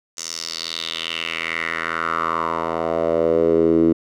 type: tone with band-pass filter sweep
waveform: 10% pulse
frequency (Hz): 82.41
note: E2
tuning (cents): 0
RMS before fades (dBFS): -21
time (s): 0.17-3.93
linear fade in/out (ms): 10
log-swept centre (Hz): 6400 to 310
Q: 3.8
effects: none